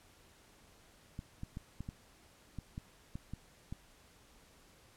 clicks, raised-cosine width 5 ms, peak -29 dBFS, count 10, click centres 1.191 / 1.434 / 1.571 / 1.806 / 1.889 / 2.587 / 2.779 / 3.155 / 3.336 / 3.725 s, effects pink hiss -63 dBFS RMS until 4.96 s + low-pass 12000 Hz 12 dB/octave

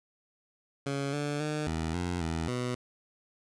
15% pulse tone with pitch steps, 139.5 / 146 / 151.5 / 80.6 / 88.4 / 81.5 / 124 Hz, C#3 / D3 / D#3 / E2 / F2 / E2 / B2, +11 / -10 / -46 / -38 / +22 / -19 / +7 cents, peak -24 dBFS, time 0.86-2.75 s, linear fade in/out 5 ms, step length 270 ms, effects resampled to 22050 Hz + 11-bit

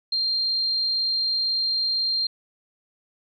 sine tone, 4186 Hz, C8, in tune, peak -21 dBFS, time 0.12-2.27 s, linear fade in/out 5 ms, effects none

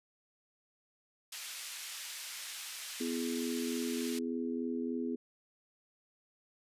pink band-pass noise, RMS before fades -44 dBFS, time 1.32-4.19 s, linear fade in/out 5 ms, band 2400 to 13000 Hz, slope 12 dB/octave
harmonic tone, 83.4 Hz, E2, 21 cents sharp, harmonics 3 / 4 / 5, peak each -35 / -40 / -40 dBFS, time 3-5.16 s, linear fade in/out 10 ms
effects resampled to 32000 Hz

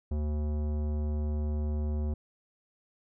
sine tone with tanh clipping, 75 Hz, D2, 37 cents sharp, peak -30 dBFS, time 0.11-2.14 s, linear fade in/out 5 ms, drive 16 dB, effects none

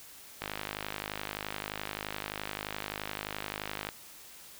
click train, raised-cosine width 0.3 ms, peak -18 dBFS, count 180, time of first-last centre 0.42-3.889 s, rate 51.6 Hz, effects white hiss -51 dBFS RMS until 4.59 s

